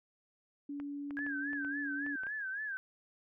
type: tone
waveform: sine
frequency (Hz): 285.8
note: D4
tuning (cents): -47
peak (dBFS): -38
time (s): 0.69-2.16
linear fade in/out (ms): 5
type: clicks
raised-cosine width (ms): 0.5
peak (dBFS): -34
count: 9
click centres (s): 0.8 / 1.108 / 1.19 / 1.265 / 1.532 / 1.648 / 2.064 / 2.235 / 2.268
type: tone with vibrato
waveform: sine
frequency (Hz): 1630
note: G#6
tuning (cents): -33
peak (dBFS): -36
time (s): 1.17-2.77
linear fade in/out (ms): 0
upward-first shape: sine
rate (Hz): 3.6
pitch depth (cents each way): 120
effects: none